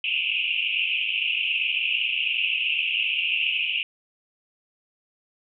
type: band-pass noise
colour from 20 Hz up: white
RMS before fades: -25 dBFS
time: 0.04-3.83 s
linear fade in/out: 2 ms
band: 2500 to 2900 Hz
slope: 96 dB/octave
effects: none